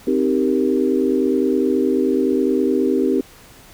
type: chord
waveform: sine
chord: C minor seventh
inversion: none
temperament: equal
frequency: 261.6 / 311.1 / 392 / 466.2 Hz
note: C4 / Eb4 / G4 / Bb4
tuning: 0 / 0 / 0 / 0 cents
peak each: -19 / -21 / -19 / -24 dBFS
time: 0.07-3.21 s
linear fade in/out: 5 ms
effects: pink hiss -45 dBFS RMS until 3.73 s